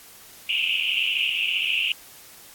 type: band-pass noise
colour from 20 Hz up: white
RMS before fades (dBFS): -24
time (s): 0.49-1.92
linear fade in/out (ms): 2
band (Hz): 2500 to 3000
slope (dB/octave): 96
effects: white hiss -47 dBFS RMS until 2.54 s + AAC 64 kbps